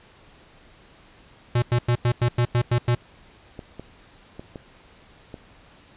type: tone bursts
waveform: square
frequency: 120.7 Hz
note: B2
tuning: 39 cents flat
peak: -18 dBFS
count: 9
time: 1.55-2.95 s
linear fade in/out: 5 ms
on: 72 ms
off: 94 ms
type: clicks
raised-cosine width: 2 ms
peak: -22 dBFS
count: 5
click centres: 3.592 / 3.796 / 4.395 / 4.558 / 5.342 s
effects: pink hiss -52 dBFS RMS until 5.96 s + resampled to 8000 Hz